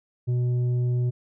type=tone with tanh clipping; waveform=triangle; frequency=123.1 Hz; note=B2; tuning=5 cents flat; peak=-22 dBFS; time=0.27-1.11 s; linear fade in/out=20 ms; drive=10 dB; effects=none